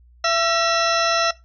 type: harmonic tone with a mistuned harmonic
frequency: 671 Hz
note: E5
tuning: 31 cents sharp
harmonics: 1 / 2 / 3 / 4 / 5 / 6 / 8 / 9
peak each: -22 / -21 / -27 / -28 / -33 / -27 / -25 / -31 dBFS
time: 0.24-1.31 s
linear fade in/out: 5 ms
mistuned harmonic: 3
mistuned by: -83 cents
effects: noise-tail reverb RT60 0.2 s tail -18 dB re dry + added 60 Hz sine -48 dBFS peak until 1.44 s